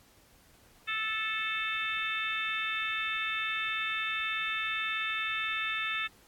harmonic tone with a mistuned harmonic, 438.3 Hz, A4, 7 cents flat, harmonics 3 / 4 / 5 / 6 / 7 / 8, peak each -37 / -36 / -38 / -35 / -46 / -38 dBFS, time 0.87-6.08 s, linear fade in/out 20 ms, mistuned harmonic 8, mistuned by +40 cents, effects pink hiss -61 dBFS RMS until 6.27 s + AAC 64 kbps

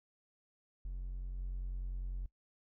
triangle tone with level steps, 45.04 Hz, F#1, 46 cents flat, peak -36 / -34 dBFS, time 0.85-2.26 s, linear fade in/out 0 ms, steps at 1.38 s, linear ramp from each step 2 ms, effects noise-tail reverb RT60 0.1 s tail -22 dB re dry + tanh soft clip ceiling -31 dBFS

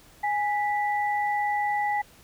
sine tone pair together, 828 / 1969.3 Hz, G#5 / B6, -5 / -5 cents, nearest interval octave + minor third, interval 1500 cents, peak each -24 / -30 dBFS, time 0.23-2.02 s, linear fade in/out 10 ms, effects pink hiss -54 dBFS RMS until 2.23 s

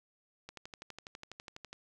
click train, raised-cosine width 0.2 ms, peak -28 dBFS, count 16, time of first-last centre 0.49-1.73 s, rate 12.1 Hz, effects none

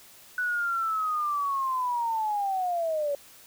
sine linear sweep, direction down, 1490 to 560 Hz, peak -25 dBFS, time 0.38-3.15 s, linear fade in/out 2 ms, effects white hiss -52 dBFS RMS until 3.46 s

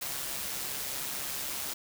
white noise with amplitude modulation, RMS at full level -34 dBFS, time 0.01-1.74 s, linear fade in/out 10 ms, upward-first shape sine, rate 136 Hz, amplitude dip 40%, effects none

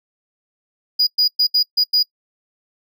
triangle tone bursts at uneven times, 4908 Hz, D#8, 25 cents flat, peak -11 dBFS, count 6, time 0.99-1.07 / 1.18-1.28 / 1.39-1.47 / 1.54-1.63 / 1.77-1.84 / 1.93-2.03 s, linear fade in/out 10 ms, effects noise-tail reverb RT60 0.1 s tail -23 dB re dry

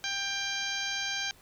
harmonic tone, 792 Hz, G5, 18 cents sharp, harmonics 1 / 2 / 3 / 4 / 5 / 6 / 7 / 8, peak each -43 / -36 / -38 / -37 / -39 / -40 / -43 / -40 dBFS, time 0.04-1.31 s, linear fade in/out 0 ms, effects pink hiss -58 dBFS RMS until 1.41 s

